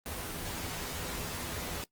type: noise with comb filter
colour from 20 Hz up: pink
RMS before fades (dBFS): -38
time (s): 0.06-1.84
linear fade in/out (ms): 0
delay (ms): 12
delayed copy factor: +0.5
effects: noise-tail reverb RT60 0.1 s tail -20 dB re dry + Opus 24 kbps